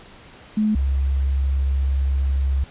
sine tone pair in turn, 213.9 / 67.84 Hz, A3 / C#2, -49 / -37 cents, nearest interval octave + minor sixth, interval 1988 cents, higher first, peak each -16 / -17 dBFS, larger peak first, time 0.57-0.75 / 0.75-2.64 s, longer second, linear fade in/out 5 ms, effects pink hiss -45 dBFS RMS until 2.7 s + resampled to 8000 Hz

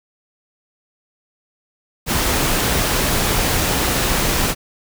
pink noise, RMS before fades -18 dBFS, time 2.06-4.55 s, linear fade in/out 50 ms, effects none

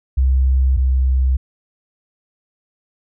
sine tone pair in turn, 65.41 / 64.92 Hz, C2 / C2, 0 / -13 cents, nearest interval unison, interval 13 cents, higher first, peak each -11 / -12 dBFS, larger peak first, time 0.17-0.77 / 0.77-1.37 s, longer neither, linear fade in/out 10 ms, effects none

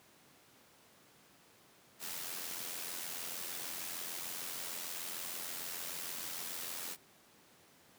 white noise with amplitude modulation, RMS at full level -40 dBFS, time 1.99-6.97 s, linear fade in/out 50 ms, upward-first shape sine, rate 86.6 Hz, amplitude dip 50%, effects pink hiss -63 dBFS RMS until 7.98 s + high-pass 150 Hz 12 dB/octave

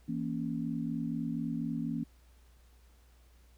sine chord, A# diminished, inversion second, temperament equal, 164.81 / 233.1 / 277.2 Hz, E3 / A#3 / C#4, 0 / 0 / 0 cents, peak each -37 / -35 / -37 dBFS, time 0.08-2.04 s, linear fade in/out 10 ms, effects added 60 Hz sine -58 dBFS peak until 3.57 s + pink hiss -68 dBFS RMS until 3.57 s

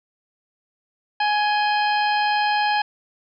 harmonic tone with a mistuned harmonic, 837 Hz, G#5, 13 cents sharp, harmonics 1 / 2 / 3 / 4 / 5 / 6, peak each -19 / -25 / -29 / -31 / -33 / -35 dBFS, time 1.2-2.82 s, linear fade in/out 5 ms, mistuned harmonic 4, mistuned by -100 cents, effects none

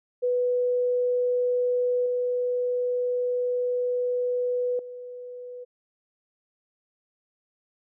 sine tone with level steps, 493.9 Hz, B4, in tune, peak -21 / -23 / -36 dBFS, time 0.22-5.65 s, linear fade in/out 20 ms, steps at 2.06 / 4.79 s, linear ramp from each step 2 ms, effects none

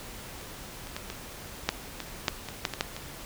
clicks, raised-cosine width 0.2 ms, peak -27 / -24 / -16 / -19 / -6 / -17 / -6 / -19 / -8 / -15 / -8 / -19 dBFS, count 12, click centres 0.413 / 0.871 / 0.965 / 1.101 / 1.69 / 2.003 / 2.282 / 2.487 / 2.652 / 2.737 / 2.809 / 2.965 s, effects pink hiss -43 dBFS RMS until 3.25 s

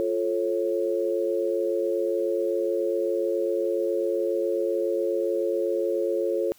sine chord, F augmented, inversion none, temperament just, 349.2 / 436.5 / 545.7 Hz, F4 / A4 / C#5, 0 / -14 / -27 cents, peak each -27 dBFS, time 0-6.52 s, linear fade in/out 0 ms, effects white hiss -57 dBFS RMS until 6.58 s

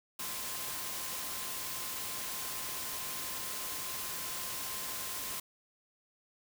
sine tone in noise, 1046.5 Hz, C6, in tune, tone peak -50 dBFS, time 0.19-5.4 s, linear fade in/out 5 ms, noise white, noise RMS -39 dBFS, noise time 0.19-5.4 s, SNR -14 dB, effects none

